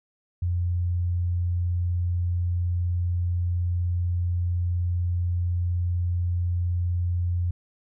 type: tone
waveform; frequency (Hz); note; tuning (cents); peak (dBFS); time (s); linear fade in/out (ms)
sine; 87.9; F2; +12; -22; 0.42-7.51; 5
effects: none